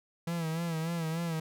45% pulse tone with vibrato, 164.81 Hz, E3, in tune, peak -31 dBFS, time 0.27-1.4 s, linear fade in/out 5 ms, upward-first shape sine, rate 3.4 Hz, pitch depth 65 cents each way, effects none

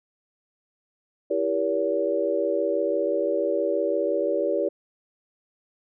sine chord, E diminished seventh, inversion none, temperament just, 329.6 / 395.6 / 474.7 / 569.6 Hz, E4 / G4 / Bb4 / Db5, 0 / +16 / +31 / +47 cents, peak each -29 / -27 / -28 / -25 dBFS, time 1.3-4.69 s, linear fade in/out 10 ms, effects none

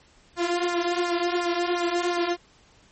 sawtooth tone with flanger, 348.8 Hz, F4, 2 cents flat, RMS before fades -25 dBFS, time 0.36-2.37 s, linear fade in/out 50 ms, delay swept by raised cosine 0.27 to 3.77 ms, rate 2.8 Hz, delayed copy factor -0.65, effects pink hiss -57 dBFS RMS until 2.91 s + MP3 32 kbps

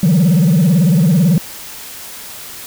sine tone with vibrato, 169.3 Hz, E3, 46 cents sharp, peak -5 dBFS, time 0.03-1.38 s, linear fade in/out 2 ms, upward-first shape sine, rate 18 Hz, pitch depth 250 cents each way, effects tanh soft clip ceiling -7 dBFS + white hiss -31 dBFS RMS until 2.66 s

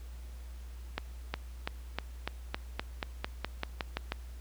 accelerating click train, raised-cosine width 0.3 ms, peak -16 dBFS, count 14, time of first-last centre 0.98-4.121 s, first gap 360 ms, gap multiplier 0.93, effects added 60 Hz sine -42 dBFS peak until 4.4 s + pink hiss -59 dBFS RMS until 4.4 s

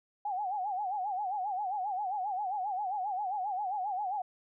sine tone with vibrato, 785 Hz, G5, 2 cents sharp, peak -31 dBFS, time 0.25-4.22 s, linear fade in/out 5 ms, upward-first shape sine, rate 7.5 Hz, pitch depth 140 cents each way, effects none

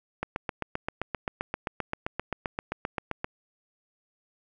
click train, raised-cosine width 0.5 ms, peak -14 dBFS, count 24, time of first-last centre 0.23-3.244 s, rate 7.63 Hz, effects none

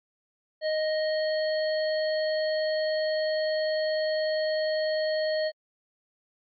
harmonic tone with a mistuned harmonic, 622.3 Hz, D#5, in tune, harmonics 1 / 3 / 5 / 7, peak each -25 / -36 / -44 / -36 dBFS, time 0.61-5.52 s, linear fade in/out 50 ms, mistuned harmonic 5, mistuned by +29 cents, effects AAC 64 kbps

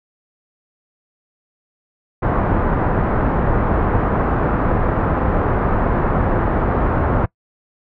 pink low-pass noise, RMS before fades -17 dBFS, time 2.22-7.26 s, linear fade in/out 10 ms, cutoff 1400 Hz, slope 24 dB/octave, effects noise-tail reverb RT60 0.1 s tail -23 dB re dry

